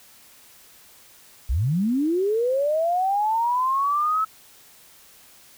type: linear sweep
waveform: sine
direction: up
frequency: 49.59 to 1307 Hz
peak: -19 dBFS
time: 1.49-4.25 s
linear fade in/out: 10 ms
effects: white hiss -51 dBFS RMS until 5.57 s